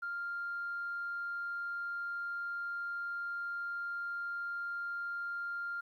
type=tone; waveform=sine; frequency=1396.9 Hz; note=F6; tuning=in tune; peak=-35 dBFS; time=0.02-5.81 s; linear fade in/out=10 ms; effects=tanh soft clip ceiling -31 dBFS + 12-bit